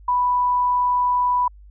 sine tone, 987.8 Hz, B5, in tune, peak -16 dBFS, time 0.08-1.48 s, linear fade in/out 5 ms, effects added 50 Hz sine -42 dBFS peak until 1.7 s

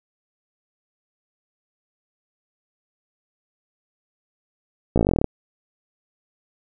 slowing click train, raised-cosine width 2 ms, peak -5 dBFS, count 14, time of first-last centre 4.96-5.243 s, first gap 16 ms, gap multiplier 1.05, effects none

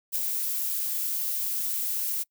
violet noise with ADSR envelope, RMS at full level -25 dBFS, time 0.12-2.24 s, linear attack 37 ms, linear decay 5 ms, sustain -4 dB, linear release 22 ms, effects noise-tail reverb RT60 0.1 s tail -25 dB re dry

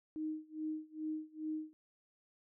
sine tone with tremolo, 311.1 Hz, D#4, in tune, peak -35 dBFS, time 0.16-1.73 s, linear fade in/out 0 ms, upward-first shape sine, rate 2.4 Hz, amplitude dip 95%, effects none

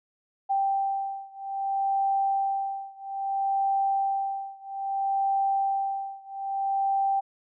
sine beating tone pair, 784 / 784.61 Hz, G5 / G5, 0 / +1 cents, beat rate 0.61 Hz, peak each -27 / -28 dBFS, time 0.49-7.21 s, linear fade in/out 20 ms, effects none

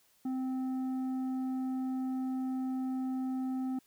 sine tone with tanh clipping, 259.7 Hz, C4, 13 cents flat, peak -33 dBFS, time 0.25-3.79 s, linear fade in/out 5 ms, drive 7 dB, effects white hiss -68 dBFS RMS until 3.86 s

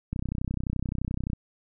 click train, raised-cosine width 5 ms, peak -17 dBFS, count 39, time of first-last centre 0.13-1.333 s, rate 31.6 Hz, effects none

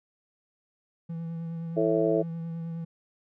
triangle tone with vibrato, 165.8 Hz, E3, 10 cents sharp, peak -30 dBFS, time 1.09-2.85 s, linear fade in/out 10 ms, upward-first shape triangle, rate 9.6 Hz, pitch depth 23 cents each way
harmonic tone, 110 Hz, A2, in tune, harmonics 3 / 4 / 5 / 6, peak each -27 / -26 / -29 / -28 dBFS, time 1.76-2.23 s, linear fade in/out 20 ms
effects none

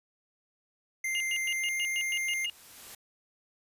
square tone with pitch glide, 2093 to 2108 Hz, C7 to C7, 0 to +12 cents, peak -30 dBFS, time 1.04-2.46 s, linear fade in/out 5 ms, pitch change +12 cents, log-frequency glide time 1.55-1.7 s
sine tone bursts, 2847 Hz, F7, 33 cents sharp, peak -31 dBFS, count 9, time 1.15-2.498 s, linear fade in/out 0 ms, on 52 ms, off 110 ms
white noise with exponential growth, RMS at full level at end -45 dBFS, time 1.34-2.95 s, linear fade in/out 5 ms, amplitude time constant 350 ms
effects resampled to 32000 Hz

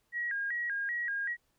sine tone with vibrato, 1760 Hz, A6, in tune, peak -31 dBFS, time 0.12-1.37 s, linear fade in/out 50 ms, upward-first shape square, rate 2.6 Hz, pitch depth 140 cents each way, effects pink hiss -75 dBFS RMS until 1.58 s

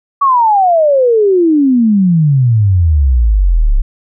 sine exponential sweep, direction down, 1144 to 32 Hz, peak -6 dBFS, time 0.21-3.82 s, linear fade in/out 10 ms, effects none

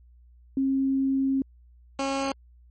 sine / 15% pulse tone pair in turn, 269 / 272.6 Hz, C4 / C#4, +48 / -29 cents, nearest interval unison, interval 23 cents, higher second, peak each -21 / -19 dBFS, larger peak second, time 0.57-1.42 / 1.99-2.32 s, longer first, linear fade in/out 2 ms, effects added 60 Hz sine -51 dBFS peak until 2.7 s + MP3 32 kbps

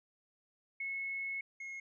sine / triangle tone pair in turn, 2188 / 2163 Hz, C#7 / C#7, -23 / -43 cents, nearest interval unison, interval 20 cents, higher first, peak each -36 / -40 dBFS, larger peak first, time 0.8-1.41 / 1.6-1.8 s, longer first, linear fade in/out 5 ms, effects resampled to 16000 Hz

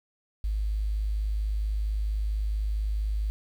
sine tone with quantisation, 52.2 Hz, G#1, 10 cents sharp, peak -25 dBFS, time 0.44-3.3 s, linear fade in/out 0 ms, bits 9, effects none

